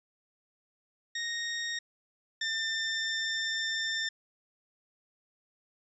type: tone pair in turn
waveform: 20% pulse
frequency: 1863 / 1794 Hz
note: A#6 / A6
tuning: -2 / +33 cents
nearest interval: minor second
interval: 65 cents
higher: first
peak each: -27 / -25 dBFS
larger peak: second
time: 1.15-1.79 / 2.41-4.09 s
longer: second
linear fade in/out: 5 ms
effects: resampled to 22050 Hz